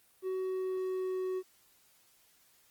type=tone with pitch glide; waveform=triangle; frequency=375.3 to 372.3 Hz; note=F#4 to F#4; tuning=+25 to +11 cents; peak=-30 dBFS; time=0.22-1.43 s; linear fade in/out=50 ms; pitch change=-14 cents; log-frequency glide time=0.33-1.23 s; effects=white hiss -66 dBFS RMS until 2.7 s + Opus 24 kbps